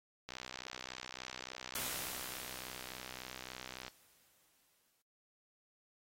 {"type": "click train", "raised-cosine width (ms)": 0.2, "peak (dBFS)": -26, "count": 229, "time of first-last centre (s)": [0.29, 3.881], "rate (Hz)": 63.5}
{"type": "noise with exponential decay", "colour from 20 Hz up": "white", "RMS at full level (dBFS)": -38, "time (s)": [1.75, 5.02], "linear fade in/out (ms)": 5, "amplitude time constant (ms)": 710}
{"effects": ["AAC 48 kbps"]}